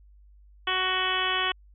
harmonic tone with a mistuned harmonic, 372 Hz, F#4, 9 cents sharp, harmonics 1 / 2 / 3 / 4 / 5 / 6 / 7 / 8 / 9, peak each -36 / -35 / -30 / -33 / -32 / -36 / -34 / -30 / -33 dBFS, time 0.67-1.52 s, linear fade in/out 5 ms, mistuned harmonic 8, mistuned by +15 cents, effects added 50 Hz sine -51 dBFS peak until 1.74 s

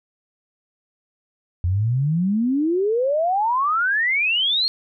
sine exponential sweep, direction up, 84.7 to 4344 Hz, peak -17 dBFS, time 1.64-4.68 s, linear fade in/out 0 ms, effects none

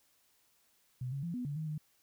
sine tone with pitch steps, 126.3 / 138.4 / 170.4 / 247.4 / 144.4 / 156.9 / 152.4 Hz, B2 / C#3 / F3 / B3 / D3 / D#3 / D#3, +39 / -2 / -42 / +3 / -29 / +15 / -36 cents, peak -35 dBFS, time 1.01-1.78 s, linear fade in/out 5 ms, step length 110 ms, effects white hiss -71 dBFS RMS until 2.02 s

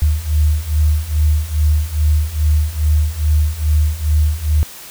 sine beating tone pair, 74.7 / 77.1 Hz, D2 / D#2, +30 / -15 cents, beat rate 2.4 Hz, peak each -16 / -14 dBFS, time 0.02-4.63 s, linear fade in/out 0 ms, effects white hiss -35 dBFS RMS until 4.9 s

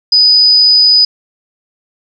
sine tone, 4978 Hz, D#8, in tune, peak -4 dBFS, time 0.12-1.05 s, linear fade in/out 5 ms, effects none

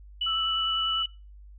sine tone, 2960 Hz, F#7, in tune, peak -25 dBFS, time 0.21-1.06 s, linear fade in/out 5 ms
sine tone with vibrato, 1318.5 Hz, E6, in tune, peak -30 dBFS, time 0.26-1.03 s, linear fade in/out 10 ms, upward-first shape sine, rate 10 Hz, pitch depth 21 cents each way
effects noise-tail reverb RT60 0.3 s tail -22 dB re dry + added 50 Hz sine -45 dBFS peak until 1.58 s

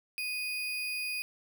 sine tone with sample-and-hold, 2489 Hz, D#7, in tune, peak -32 dBFS, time 0.18-1.22 s, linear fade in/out 0 ms, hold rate 7350 Hz, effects none

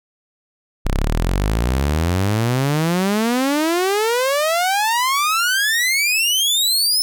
sawtooth exponential sweep, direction up, 30.87 to 5290 Hz, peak -12 dBFS, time 0.85-7.02 s, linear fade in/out 0 ms, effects none

